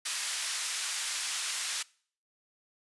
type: band-pass noise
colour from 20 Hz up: white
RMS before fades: -34 dBFS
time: 0.05-1.83 s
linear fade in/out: 10 ms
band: 1400 to 9100 Hz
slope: 12 dB/octave
effects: noise-tail reverb RT60 0.5 s tail -23 dB re dry + resampled to 24000 Hz